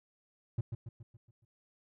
triangle tone with echo, 115.1 Hz, A#2, 22 cents flat, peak -27 dBFS, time 0.58-0.61 s, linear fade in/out 5 ms, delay 140 ms, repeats 6, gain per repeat -6 dB, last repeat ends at 1.45 s, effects none

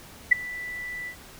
sine tone with ADSR envelope, 1975.5 Hz, B6, in tune, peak -9 dBFS, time 0.31-1.16 s, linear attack 13 ms, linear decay 9 ms, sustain -23 dB, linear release 87 ms, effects pink hiss -47 dBFS RMS until 1.39 s

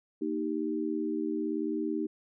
sine chord, Eb major, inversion second, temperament equal, 233.1 / 311.1 / 392 Hz, Bb3 / Eb4 / G4, 0 / 0 / 0 cents, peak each -36 / -31 / -35 dBFS, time 0.21-2.07 s, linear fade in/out 10 ms, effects none

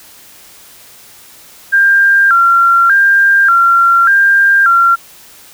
sine tone with vibrato, 1480 Hz, F#6, in tune, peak -5 dBFS, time 1.72-4.96 s, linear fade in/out 20 ms, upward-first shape square, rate 0.85 Hz, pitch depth 130 cents each way, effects white hiss -39 dBFS RMS until 5.53 s

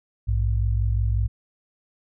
sine tone pair together, 58.27 / 103.83 Hz, A#1 / G#2, 0 / 0 cents, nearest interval minor seventh, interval 1000 cents, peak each -21 / -23 dBFS, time 0.27-1.28 s, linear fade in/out 20 ms, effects none

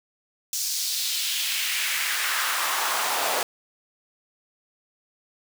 pink noise with high-pass filter sweep, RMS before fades -26 dBFS, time 0.53-3.43 s, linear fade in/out 2 ms, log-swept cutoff 5900 to 610 Hz, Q 1.8, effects none

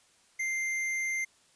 sine tone with tanh clipping, 2093 Hz, C7, in tune, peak -31 dBFS, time 0.39-1.25 s, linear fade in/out 10 ms, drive 14 dB, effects white hiss -64 dBFS RMS until 1.55 s + resampled to 22050 Hz

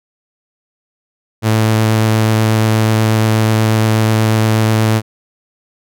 sawtooth tone with vibrato, 110 Hz, A2, in tune, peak -6 dBFS, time 1.42-5.02 s, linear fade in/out 50 ms, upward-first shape sine, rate 8.3 Hz, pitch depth 10 cents each way, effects none

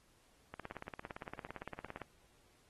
click train, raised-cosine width 0.5 ms, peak -29 dBFS, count 27, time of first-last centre 0.54-2.017 s, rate 17.6 Hz, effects pink hiss -70 dBFS RMS until 2.69 s + AAC 32 kbps

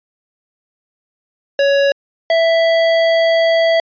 square tone pair in turn, 559 / 660 Hz, C#5 / E5, +14 / +2 cents, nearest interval minor third, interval 288 cents, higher second, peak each -11 dBFS, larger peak neither, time 1.59-1.92 / 2.3-3.8 s, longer second, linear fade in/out 2 ms, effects resampled to 11025 Hz

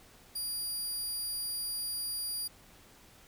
20% pulse tone, 4800 Hz, D8, 37 cents sharp, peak -28 dBFS, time 0.35-2.48 s, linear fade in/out 10 ms, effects pink hiss -58 dBFS RMS until 3.27 s

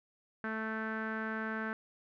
sawtooth tone with low-pass filter, 220 Hz, A3, in tune, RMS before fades -37 dBFS, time 0.44-1.73 s, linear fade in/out 0 ms, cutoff 1600 Hz, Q 6.6, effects none

